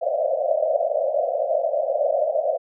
white band-pass noise, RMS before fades -22 dBFS, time 0.01-2.58 s, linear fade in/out 20 ms, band 530 to 680 Hz, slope 96 dB/octave, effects none

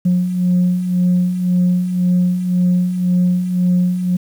sine beating tone pair, 178.2 / 180.1 Hz, F3 / F#3, +35 / -46 cents, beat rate 1.9 Hz, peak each -19 / -12 dBFS, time 0.05-4.17 s, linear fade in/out 10 ms, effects tanh soft clip ceiling -8 dBFS + 7-bit

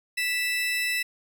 35% pulse tone pair together, 1974.4 / 2637 Hz, B6 / E7, -1 / 0 cents, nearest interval perfect fourth, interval 501 cents, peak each -26 dBFS, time 0.17-1.03 s, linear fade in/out 10 ms, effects 10-bit

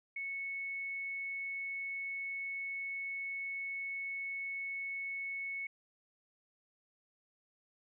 sine tone, 2207 Hz, C#7, 8 cents flat, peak -37 dBFS, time 0.16-5.67 s, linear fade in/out 5 ms, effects none

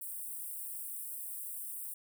white high-pass noise, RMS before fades -42 dBFS, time 0.01-1.94 s, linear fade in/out 5 ms, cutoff 8200 Hz, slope 96 dB/octave, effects none

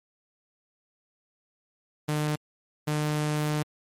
sawtooth tone pair in turn, 150.8 / 150.8 Hz, D3 / D3, +46 / +46 cents, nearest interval unison, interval 0 cents, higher neither, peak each -21 / -21 dBFS, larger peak neither, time 2.08-2.36 / 2.87-3.63 s, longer second, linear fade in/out 10 ms, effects MP3 64 kbps

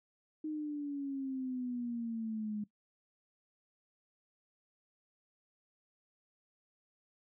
sine exponential sweep, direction down, 311.1 to 207.7 Hz, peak -35 dBFS, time 0.44-2.64 s, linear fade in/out 5 ms, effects noise-tail reverb RT60 0.1 s tail -18 dB re dry

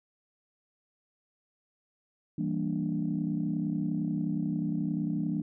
sine chord, E half-diminished seventh, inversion none, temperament equal, 164.81 / 196 / 233.1 / 293.7 Hz, E3 / G3 / Bb3 / D4, 0 / 0 / 0 / 0 cents, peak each -32 / -33 / -34 / -33 dBFS, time 2.38-5.42 s, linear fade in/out 5 ms, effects tanh soft clip ceiling -19 dBFS

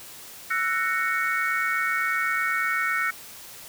sine chord, F# dominant seventh, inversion third, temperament just, 1332 / 1480 / 1850 / 2220 Hz, E6 / F#6 / A#6 / C#7, +18 / 0 / -14 / +2 cents, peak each -28 dBFS, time 0.5-3.11 s, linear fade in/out 10 ms, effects white hiss -43 dBFS RMS until 3.68 s

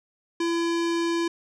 square tone with low-pass filter, 337.2 Hz, E4, 39 cents sharp, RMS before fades -25 dBFS, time 0.4-1.28 s, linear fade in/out 5 ms, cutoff 5900 Hz, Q 1.1, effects none

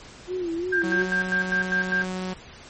sine tone with vibrato, 349.2 Hz, F4, in tune, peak -25 dBFS, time 0.27-1.08 s, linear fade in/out 50 ms, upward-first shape sine, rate 2.9 Hz, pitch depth 100 cents each way
sine tone with tremolo, 1590 Hz, G6, 24 cents sharp, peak -20 dBFS, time 0.72-2.05 s, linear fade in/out 10 ms, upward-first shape square, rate 5 Hz, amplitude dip 75%
sawtooth tone, 185 Hz, F#3, in tune, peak -24 dBFS, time 0.83-2.34 s, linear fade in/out 10 ms
effects pink hiss -45 dBFS RMS until 2.69 s + MP3 32 kbps

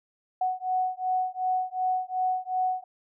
sine beating tone pair, 740 / 742.7 Hz, F#5 / F#5, 0 / +6 cents, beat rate 2.7 Hz, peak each -28 dBFS, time 0.41-2.84 s, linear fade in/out 5 ms, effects none

